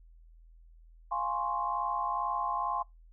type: chord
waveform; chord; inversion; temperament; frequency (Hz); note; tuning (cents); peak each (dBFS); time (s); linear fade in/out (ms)
sine; Db major seventh; first; equal; 698.5 / 830.6 / 1046.5 / 1108.7; F5 / Ab5 / C6 / Db6; 0 / 0 / 0 / 0; -38 / -35 / -32 / -38; 1.11-2.83; 10
effects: noise-tail reverb RT60 0.2 s tail -25 dB re dry + added 41 Hz sine -53 dBFS peak until 3.12 s